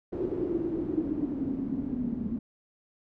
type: noise with low-pass filter sweep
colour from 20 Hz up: white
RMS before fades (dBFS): -31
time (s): 0.12-2.39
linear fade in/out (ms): 10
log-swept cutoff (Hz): 370 to 230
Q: 9.7
effects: none